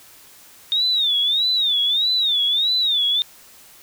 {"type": "tone with vibrato", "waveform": "sine", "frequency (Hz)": 3660, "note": "A#7", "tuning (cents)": -32, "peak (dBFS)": -16, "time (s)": [0.72, 3.22], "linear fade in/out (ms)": 0, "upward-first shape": "sine", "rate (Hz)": 1.6, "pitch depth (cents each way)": 160, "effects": ["white hiss -47 dBFS RMS until 3.82 s"]}